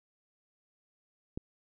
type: click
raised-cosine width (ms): 3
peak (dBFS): -23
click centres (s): 1.375
effects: none